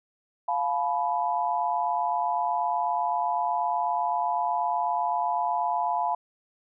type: tone cluster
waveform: sine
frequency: 701 / 860 / 988 Hz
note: F5 / A5 / B5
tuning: +6 / -40 / 0 cents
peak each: -28 dBFS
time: 0.48-6.15 s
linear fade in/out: 5 ms
effects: none